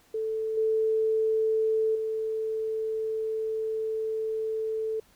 sine tone with level steps, 440 Hz, A4, in tune, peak -27 / -22 / -27 dBFS, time 0.14-5 s, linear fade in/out 5 ms, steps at 0.57 / 1.95 s, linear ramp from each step 5 ms, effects pink hiss -61 dBFS RMS until 5.15 s

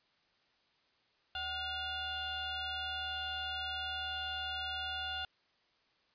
sine tone with frequency modulation, 2125 Hz, C7, 26 cents sharp, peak -36 dBFS, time 1.35-5.25 s, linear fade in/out 2 ms, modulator 683 Hz, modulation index 2.3, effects white hiss -72 dBFS RMS until 6.14 s + resampled to 11025 Hz

